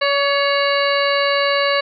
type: harmonic tone with a mistuned harmonic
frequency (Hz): 565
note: C#5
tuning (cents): +33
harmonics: 1 / 2 / 3 / 4 / 5 / 7 / 8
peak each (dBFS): -18 / -21 / -23 / -24 / -25 / -26 / -27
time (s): 0.01-1.81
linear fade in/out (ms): 10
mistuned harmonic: 4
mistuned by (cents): -40
effects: none